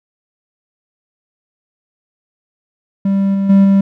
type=tone with level steps; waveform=triangle; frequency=196.2 Hz; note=G3; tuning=2 cents sharp; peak=-9 / -11 / -3 / -5 dBFS; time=3.05-3.81 s; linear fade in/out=5 ms; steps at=3.34 / 3.49 / 3.64 s; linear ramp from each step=10 ms; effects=none